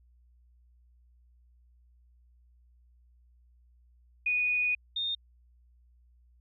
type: tone pair in turn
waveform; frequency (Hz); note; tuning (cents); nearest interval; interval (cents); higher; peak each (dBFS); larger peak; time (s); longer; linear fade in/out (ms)
sine; 2472 / 3658; D#7 / A#7; -12 / -33; perfect fifth; 679; second; -25 / -29; first; 4.26-4.75 / 4.96-5.15; first; 5
effects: added 60 Hz sine -59 dBFS peak until 6.4 s